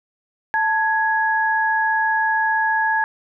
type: tone pair together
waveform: sine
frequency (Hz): 883 / 1668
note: A5 / G#6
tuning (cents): +6 / +7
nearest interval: major seventh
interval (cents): 1101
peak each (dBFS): -19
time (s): 0.54-3.04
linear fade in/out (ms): 0
effects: none